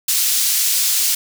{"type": "high-pass noise", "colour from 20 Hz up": "pink", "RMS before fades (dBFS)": -17, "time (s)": [0.08, 1.15], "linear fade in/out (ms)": 5, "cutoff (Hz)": 4900, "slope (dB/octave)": 12, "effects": []}